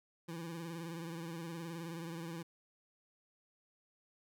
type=tone with vibrato; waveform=25% pulse; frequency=166.7 Hz; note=E3; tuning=20 cents sharp; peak=-38 dBFS; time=0.28-2.43 s; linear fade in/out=10 ms; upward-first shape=sine; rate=19 Hz; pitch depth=60 cents each way; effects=none